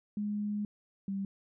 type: tone pair in turn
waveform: sine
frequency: 207.7 / 196.04 Hz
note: G#3 / G3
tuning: 0 / 0 cents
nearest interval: minor second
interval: 100 cents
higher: first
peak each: -31 / -32 dBFS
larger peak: first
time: 0.17-0.65 / 1.08-1.25 s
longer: first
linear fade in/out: 2 ms
effects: none